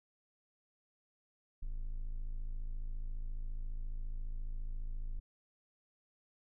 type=tone; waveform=triangle; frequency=27.27 Hz; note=A0; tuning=15 cents flat; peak=-34 dBFS; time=1.62-5.2 s; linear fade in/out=10 ms; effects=none